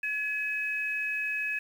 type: tone pair together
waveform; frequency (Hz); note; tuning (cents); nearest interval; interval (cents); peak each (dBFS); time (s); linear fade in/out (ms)
sine; 1700 / 2547; G#6 / D#7; +40 / +40; perfect fifth; 700; -33 / -30; 0.03-1.59; 5
effects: 9-bit